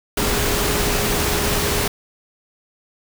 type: tone in noise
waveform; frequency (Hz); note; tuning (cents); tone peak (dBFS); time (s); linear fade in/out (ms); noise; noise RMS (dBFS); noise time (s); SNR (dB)
sine; 413.4; G#4; -8; -26; 0.17-1.88; 5; pink; -20; 0.17-1.88; -9
effects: none